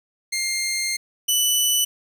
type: tone pair in turn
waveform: 15% pulse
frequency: 2115 / 2978 Hz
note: C7 / F#7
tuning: +18 / +11 cents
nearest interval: tritone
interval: 593 cents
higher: second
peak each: -16 / -10 dBFS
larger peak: second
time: 0.32-0.97 / 1.28-1.85 s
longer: first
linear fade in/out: 10 ms
effects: 8-bit